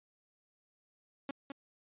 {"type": "tone with echo", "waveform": "sawtooth", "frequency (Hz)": 277.2, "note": "C#4", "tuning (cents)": 0, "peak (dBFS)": -32, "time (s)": [1.29, 1.31], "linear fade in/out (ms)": 2, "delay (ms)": 210, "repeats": 1, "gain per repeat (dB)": -5, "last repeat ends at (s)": 1.52, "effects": ["resampled to 8000 Hz"]}